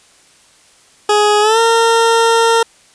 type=tone with pitch glide; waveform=20% pulse; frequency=417.8 to 458.3 Hz; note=G#4 to A#4; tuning=+10 to -29 cents; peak=-4 dBFS; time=1.09-2.63 s; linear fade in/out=5 ms; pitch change=+161 cents; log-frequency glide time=1.41-1.59 s; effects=white hiss -48 dBFS RMS until 2.94 s + resampled to 22050 Hz